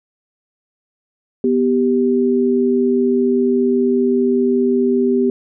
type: tone pair together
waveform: sine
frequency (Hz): 246.9 / 392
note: B3 / G4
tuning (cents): 0 / 0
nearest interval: minor sixth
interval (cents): 800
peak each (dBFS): -15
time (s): 1.44-5.3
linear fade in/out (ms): 2
effects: none